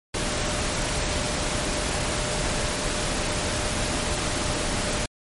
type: tone in noise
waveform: sine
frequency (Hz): 600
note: D5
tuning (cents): +37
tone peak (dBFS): -35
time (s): 0.14-5.06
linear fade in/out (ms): 5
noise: pink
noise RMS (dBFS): -26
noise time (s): 0.14-5.06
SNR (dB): -12
effects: MP3 48 kbps